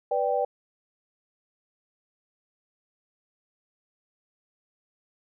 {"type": "chord", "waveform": "sine", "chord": "G major", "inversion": "first", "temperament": "equal", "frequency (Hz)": [493.9, 587.3, 784], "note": ["B4", "D5", "G5"], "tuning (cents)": [0, 0, 0], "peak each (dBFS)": -27, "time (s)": [0.11, 0.45], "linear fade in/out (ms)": 5, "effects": []}